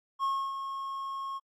triangle tone with ADSR envelope, 1087 Hz, C#6, 34 cents flat, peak -24 dBFS, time 0.19-1.4 s, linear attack 45 ms, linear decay 290 ms, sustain -8 dB, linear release 33 ms, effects AAC 64 kbps

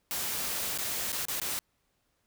white noise with dropouts, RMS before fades -33 dBFS, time 0.11-1.59 s, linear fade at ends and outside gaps 0 ms, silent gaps 0.776-0.786 / 1.119-1.128 / 1.253-1.284 / 1.4-1.416 s, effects pink hiss -75 dBFS RMS until 2.26 s

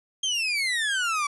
30% pulse exponential sweep, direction down, 3220 to 1136 Hz, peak -21 dBFS, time 0.23-1.27 s, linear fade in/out 5 ms, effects resampled to 24000 Hz

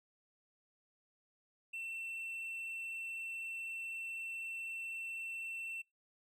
triangle tone, 2692 Hz, E7, 36 cents sharp, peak -39 dBFS, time 1.73-5.82 s, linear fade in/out 10 ms, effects noise-tail reverb RT60 0.2 s tail -25 dB re dry

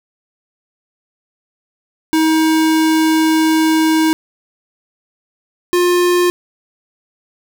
square tone pair in turn, 317.7 / 354.4 Hz, D#4 / F4, +36 / +25 cents, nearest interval major second, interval 189 cents, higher second, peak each -11 dBFS, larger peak neither, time 2.13-4.13 / 5.73-6.3 s, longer first, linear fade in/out 0 ms, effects 7-bit

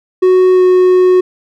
triangle tone with pitch glide, 369.6 to 366.6 Hz, F#4 to F#4, -2 to -16 cents, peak -3 dBFS, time 0.22-1.21 s, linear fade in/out 10 ms, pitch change -14 cents, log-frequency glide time 0.53-0.62 s, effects none

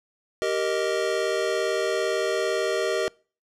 square chord, Eb major, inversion first, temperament just, 388.9 / 466.7 / 622.3 Hz, G4 / Bb4 / Eb5, -14 / +2 / 0 cents, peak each -28 dBFS, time 0.42-3.08 s, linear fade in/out 0 ms, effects noise-tail reverb RT60 0.4 s tail -26 dB re dry + low-pass 8000 Hz 12 dB/octave

